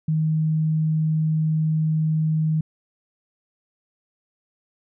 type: tone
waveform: sine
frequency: 157 Hz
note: D#3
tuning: 16 cents sharp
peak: -18 dBFS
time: 0.08-2.61 s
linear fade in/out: 5 ms
effects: none